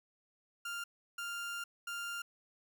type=tone bursts at uneven times; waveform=30% pulse; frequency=1396.9 Hz; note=F6; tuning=in tune; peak=-36 dBFS; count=3; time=0.65-0.84 / 1.18-1.64 / 1.87-2.22 s; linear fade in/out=5 ms; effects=none